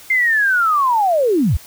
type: linear sweep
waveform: sine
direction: down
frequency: 2111 to 51.91 Hz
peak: -12 dBFS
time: 0.1-1.57 s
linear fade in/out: 5 ms
effects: white hiss -41 dBFS RMS until 1.66 s